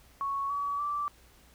sine tone with pitch steps, 1108.7 / 1137.2 / 1166.5 Hz, C#6 / C#6 / D6, 0 / +44 / -12 cents, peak -29 dBFS, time 0.21-1.08 s, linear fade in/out 0 ms, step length 290 ms, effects added 60 Hz sine -62 dBFS peak until 1.54 s + pink hiss -60 dBFS RMS until 1.54 s

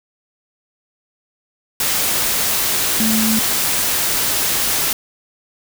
sine tone in noise, 220 Hz, A3, in tune, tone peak -16 dBFS, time 3-3.39 s, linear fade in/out 2 ms, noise white, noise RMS -18 dBFS, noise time 1.8-4.93 s, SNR -1 dB, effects none

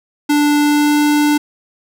square tone with pitch glide, 293.7 to 295.6 Hz, D4 to D4, 0 to +11 cents, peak -11 dBFS, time 0.29-1.38 s, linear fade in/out 10 ms, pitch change +11 cents, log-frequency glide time 0.58-0.98 s, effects none

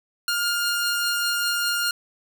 sawtooth tone pair together, 1411 / 4228 Hz, F6 / C8, +17 / +17 cents, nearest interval octave + perfect fifth, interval 1900 cents, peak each -19 / -26 dBFS, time 0.28-1.91 s, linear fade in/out 2 ms, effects none

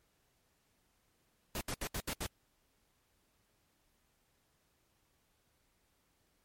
pink noise bursts, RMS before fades -38 dBFS, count 6, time 1.55-2.265 s, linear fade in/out 2 ms, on 60 ms, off 71 ms, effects pink hiss -75 dBFS RMS until 6.44 s + MP3 64 kbps

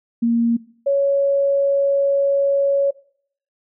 sine tone pair in turn, 233.1 / 557.3 Hz, A#3 / C#5, 0 / +9 cents, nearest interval octave + minor third, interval 1509 cents, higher second, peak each -14 dBFS, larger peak neither, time 0.22-0.57 / 0.86-2.91 s, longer second, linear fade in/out 10 ms, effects noise-tail reverb RT60 0.6 s tail -21 dB re dry

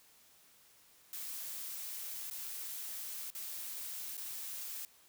blue noise with dropouts, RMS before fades -43 dBFS, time 1.13-4.85 s, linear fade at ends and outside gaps 1 ms, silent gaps 2.3-2.31 / 3.303-3.35 / 4.17-4.177 s, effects white hiss -64 dBFS RMS until 5.08 s

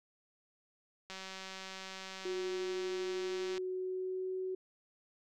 click train, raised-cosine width 0.2 ms, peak -28 dBFS, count 472, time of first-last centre 1.1-3.579 s, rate 190 Hz
sine tone with pitch glide, 367.3 to 373.7 Hz, F#4 to F#4, -13 to +17 cents, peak -35 dBFS, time 2.25-4.55 s, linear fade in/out 5 ms, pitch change +30 cents, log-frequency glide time 3.16-4.35 s
effects none

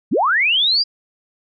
sine linear sweep, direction up, 130 to 4909 Hz, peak -13 dBFS, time 0.11-0.84 s, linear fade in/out 20 ms, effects none

